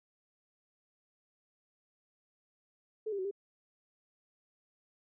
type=tone with pitch steps; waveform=sine; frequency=434 / 400 / 374.4 / 399.5 Hz; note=A4 / G4 / F#4 / G4; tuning=-24 / +35 / +20 / +33 cents; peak=-33 dBFS; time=3.06-3.312 s; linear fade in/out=10 ms; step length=63 ms; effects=none